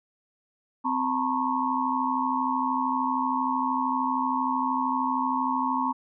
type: tone cluster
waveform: sine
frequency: 259.2 / 893 / 966 / 1090 Hz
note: C4 / A5 / B5 / C#6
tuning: -16 / +25 / -39 / -29 cents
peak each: -29 dBFS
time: 0.84-5.93 s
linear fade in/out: 20 ms
effects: none